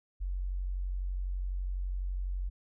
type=tone; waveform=sine; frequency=46 Hz; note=F#1; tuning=9 cents flat; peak=-31 dBFS; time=0.2-2.5 s; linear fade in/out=20 ms; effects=none